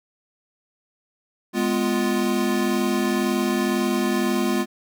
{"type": "chord", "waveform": "square", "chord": "F diminished", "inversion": "first", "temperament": "equal with one note detuned", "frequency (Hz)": [207.7, 249.7, 349.2], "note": ["Ab3", "Cb4", "F4"], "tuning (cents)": [0, 19, 0], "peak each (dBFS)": -25, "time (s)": [1.53, 4.66], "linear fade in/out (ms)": 50, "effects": []}